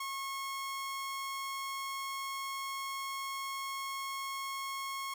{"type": "tone", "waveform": "sawtooth", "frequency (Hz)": 1089, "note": "C#6", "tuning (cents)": -31, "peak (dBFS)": -33, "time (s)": [0, 5.14], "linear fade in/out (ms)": 5, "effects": []}